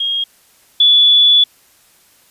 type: tone pair in turn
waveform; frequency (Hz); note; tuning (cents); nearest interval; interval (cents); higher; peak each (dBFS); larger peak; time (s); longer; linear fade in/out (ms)
sine; 3256 / 3439; G#7 / A7; -35 / -40; minor second; 95; second; -15 / -6; second; 0-0.24 / 0.8-1.44; second; 5
effects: white hiss -51 dBFS RMS until 2.3 s + resampled to 32000 Hz